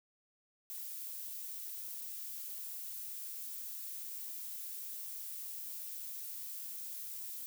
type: noise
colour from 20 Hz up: violet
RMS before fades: -44 dBFS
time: 0.7-7.46 s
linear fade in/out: 0 ms
effects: none